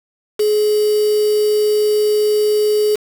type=tone with quantisation; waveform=sine; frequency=422.1 Hz; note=G#4; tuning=28 cents sharp; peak=-12 dBFS; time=0.39-2.96 s; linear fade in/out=10 ms; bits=4; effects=none